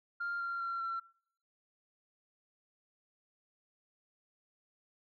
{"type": "tone with pitch steps", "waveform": "sine", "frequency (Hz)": [1396.9, 1382.5, 1368.2, 1354], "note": ["F6", "F6", "F6", "E6"], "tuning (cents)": [0, -18, -36, 46], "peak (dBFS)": -33, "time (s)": [0.2, 1], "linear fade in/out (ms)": 10, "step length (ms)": 200, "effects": ["noise-tail reverb RT60 0.6 s tail -24 dB re dry", "tanh soft clip ceiling -31 dBFS"]}